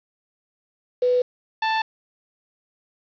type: tone pair in turn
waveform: sine / sawtooth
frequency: 496.4 / 882.8 Hz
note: B4 / A5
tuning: +9 / +5 cents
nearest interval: minor seventh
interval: 996 cents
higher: second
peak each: -16 dBFS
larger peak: neither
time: 1.02-1.22 / 1.62-1.82 s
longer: neither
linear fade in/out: 5 ms
effects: resampled to 11025 Hz + 7-bit